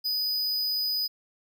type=tone; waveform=square; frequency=4978 Hz; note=D#8; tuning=in tune; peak=-26 dBFS; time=0.04-1.08 s; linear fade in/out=20 ms; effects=none